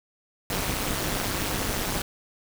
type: noise with amplitude modulation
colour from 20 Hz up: pink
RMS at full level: -24 dBFS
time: 0.5-2.02 s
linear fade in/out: 2 ms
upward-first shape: sine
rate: 206 Hz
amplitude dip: 95%
effects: none

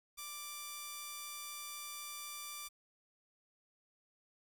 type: tone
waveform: 5% pulse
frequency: 1176 Hz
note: D6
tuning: 2 cents sharp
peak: -32 dBFS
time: 0.17-2.69 s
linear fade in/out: 20 ms
effects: 10-bit

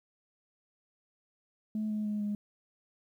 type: tone with pitch steps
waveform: sine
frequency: 215.4 / 212.6 / 209.8 / 207 Hz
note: A3 / G#3 / G#3 / G#3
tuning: -37 / +41 / +18 / -5 cents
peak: -29 dBFS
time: 1.75-2.35 s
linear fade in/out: 2 ms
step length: 150 ms
effects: tanh soft clip ceiling -27 dBFS + 11-bit

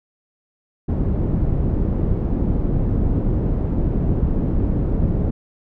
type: low-pass noise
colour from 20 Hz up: pink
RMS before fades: -19 dBFS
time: 0.88-5.31 s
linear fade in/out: 10 ms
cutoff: 290 Hz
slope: 12 dB/octave
effects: none

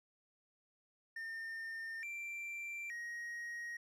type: tone with pitch steps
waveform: triangle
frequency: 1813 / 2354 / 1884 Hz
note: A#6 / D7 / A#6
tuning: -49 / +3 / +18 cents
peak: -40 dBFS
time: 1.16-3.77 s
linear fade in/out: 5 ms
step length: 870 ms
effects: none

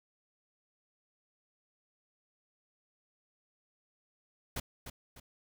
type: noise with echo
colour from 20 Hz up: pink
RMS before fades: -36 dBFS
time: 4.56-4.6 s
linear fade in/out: 5 ms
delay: 300 ms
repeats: 2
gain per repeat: -8 dB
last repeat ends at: 5.2 s
effects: none

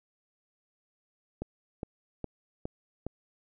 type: click train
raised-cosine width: 2 ms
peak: -21 dBFS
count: 5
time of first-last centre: 1.42-3.066 s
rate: 2.43 Hz
effects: none

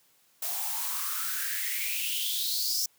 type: noise with high-pass filter sweep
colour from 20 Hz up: blue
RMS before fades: -31 dBFS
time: 0.42-2.86 s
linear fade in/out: 5 ms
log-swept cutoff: 660 to 5500 Hz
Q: 7.6
effects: white hiss -65 dBFS RMS until 2.98 s + high-pass 100 Hz 12 dB/octave

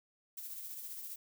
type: noise with tremolo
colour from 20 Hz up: violet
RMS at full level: -43 dBFS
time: 0.37-1.16 s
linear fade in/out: 5 ms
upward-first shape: triangle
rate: 15 Hz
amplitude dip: 45%
effects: none

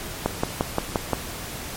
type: click train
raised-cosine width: 1 ms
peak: -6 dBFS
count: 6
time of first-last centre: 0.26-1.133 s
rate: 5.73 Hz
effects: pink hiss -34 dBFS RMS until 1.76 s + MP3 64 kbps

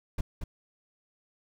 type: noise with echo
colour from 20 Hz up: brown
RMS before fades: -28 dBFS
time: 0.18-0.21 s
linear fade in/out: 5 ms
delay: 230 ms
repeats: 1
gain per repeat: -6 dB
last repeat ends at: 0.44 s
effects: none

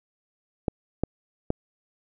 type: clicks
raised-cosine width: 2 ms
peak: -10 dBFS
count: 3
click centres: 0.682 / 1.036 / 1.504 s
effects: none

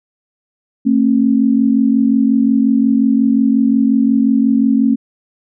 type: tone pair together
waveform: sine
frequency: 224.4 / 270 Hz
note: A3 / C#4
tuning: +34 / -45 cents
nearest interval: minor third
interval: 321 cents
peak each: -12 dBFS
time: 0.85-4.96 s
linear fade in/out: 20 ms
effects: none

